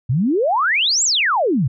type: exponential two-way sweep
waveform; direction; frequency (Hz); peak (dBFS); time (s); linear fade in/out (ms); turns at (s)
sine; up then down; 112.4 to 7900 to 112.4; -14; 0.09-1.68; 10; 1.04
effects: none